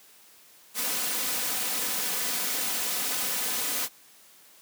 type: noise with comb filter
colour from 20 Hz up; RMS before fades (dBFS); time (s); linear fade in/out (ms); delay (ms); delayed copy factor
white; -29; 0.74-3.89; 50; 4; +0.5
effects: white hiss -55 dBFS RMS until 4.61 s + high-pass 150 Hz 12 dB/octave